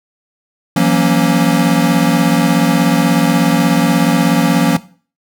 square chord, F# dominant seventh, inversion third, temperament equal with one note detuned, 168.47 / 185 / 233.1 / 277.2 Hz, E3 / F#3 / A#3 / C#4, +38 / 0 / 0 / 0 cents, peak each -16 dBFS, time 0.76-4.77 s, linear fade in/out 5 ms, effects noise-tail reverb RT60 0.4 s tail -17 dB re dry

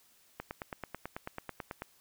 click train, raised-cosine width 0.5 ms, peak -23 dBFS, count 14, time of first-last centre 0.4-1.821 s, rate 9.15 Hz, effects white hiss -65 dBFS RMS until 2 s

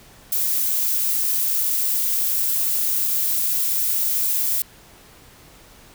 violet noise, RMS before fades -21 dBFS, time 0.32-4.62 s, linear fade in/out 2 ms, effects pink hiss -48 dBFS RMS until 5.94 s

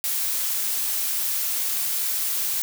blue noise, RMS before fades -25 dBFS, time 0.04-2.62 s, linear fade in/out 0 ms, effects none

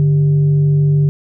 sine tone with frequency modulation, 146.8 Hz, D3, in tune, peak -9 dBFS, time 0-1.09 s, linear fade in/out 0 ms, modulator 247 Hz, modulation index 0.26, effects none

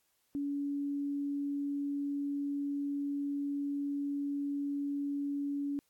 sine tone, 283.9 Hz, C#4, 41 cents sharp, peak -32 dBFS, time 0.35-5.79 s, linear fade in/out 0 ms, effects white hiss -75 dBFS RMS until 5.89 s + AAC 64 kbps

